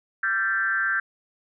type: tone with frequency modulation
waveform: sine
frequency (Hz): 1568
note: G6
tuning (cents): 0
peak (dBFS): -21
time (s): 0.23-1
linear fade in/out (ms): 5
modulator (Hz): 201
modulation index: 0.92
effects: none